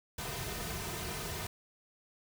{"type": "noise with comb filter", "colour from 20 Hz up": "pink", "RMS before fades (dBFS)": -39, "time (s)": [0.18, 1.47], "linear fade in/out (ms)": 5, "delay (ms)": 3.6, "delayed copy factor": -0.65, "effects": []}